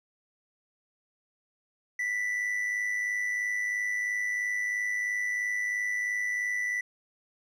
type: tone with amplitude modulation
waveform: triangle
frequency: 1975.5 Hz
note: B6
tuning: in tune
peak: -24 dBFS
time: 1.99-6.81 s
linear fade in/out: 5 ms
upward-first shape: sine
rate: 103 Hz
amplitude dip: 45%
effects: resampled to 32000 Hz